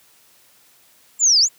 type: linear two-way sweep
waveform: sine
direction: down then up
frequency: 7459 to 4400 to 7459 Hz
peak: -11 dBFS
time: 1.19-1.49 s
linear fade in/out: 50 ms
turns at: 1.4 s
effects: white hiss -54 dBFS RMS until 1.58 s + high-pass 80 Hz 12 dB/octave